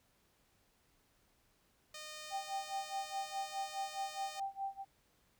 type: tone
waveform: 5% pulse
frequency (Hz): 613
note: D#5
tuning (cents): -26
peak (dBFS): -35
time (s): 1.94-4.4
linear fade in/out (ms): 5
type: tone with tremolo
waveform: sine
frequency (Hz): 784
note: G5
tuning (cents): 0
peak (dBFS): -35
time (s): 2.3-4.85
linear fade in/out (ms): 50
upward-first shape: sine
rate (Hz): 4.8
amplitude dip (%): 95
effects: pink hiss -73 dBFS RMS until 5.39 s